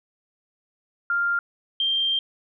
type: tone pair in turn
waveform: sine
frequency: 1396.9 / 3172 Hz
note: F6 / G7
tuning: 0 / +20 cents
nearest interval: octave + major second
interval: 1420 cents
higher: second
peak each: -20 dBFS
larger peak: neither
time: 1.1-1.39 / 1.8-2.19 s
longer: second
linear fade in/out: 2 ms
effects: none